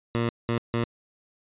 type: tone bursts at uneven times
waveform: 15% pulse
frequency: 117.2 Hz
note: A#2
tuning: 10 cents sharp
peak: -17 dBFS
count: 3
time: 0.15-0.29 / 0.49-0.58 / 0.74-0.84 s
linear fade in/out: 0 ms
effects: resampled to 8000 Hz